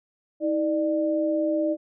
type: tone pair together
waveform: sine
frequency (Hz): 319.4 / 596.7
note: D#4 / D5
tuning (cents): +45 / +27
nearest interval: major seventh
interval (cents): 1082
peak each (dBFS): -24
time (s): 0.4-1.77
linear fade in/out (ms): 50
effects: none